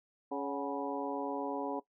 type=harmonic tone with a mistuned harmonic; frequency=140 Hz; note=C#3; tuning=18 cents sharp; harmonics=2 / 3 / 4 / 5 / 6 / 7; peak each=-38 / -40 / -41 / -42 / -43 / -43 dBFS; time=0.31-1.8 s; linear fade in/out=10 ms; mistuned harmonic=5; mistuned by=+77 cents; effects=noise-tail reverb RT60 0.1 s tail -17 dB re dry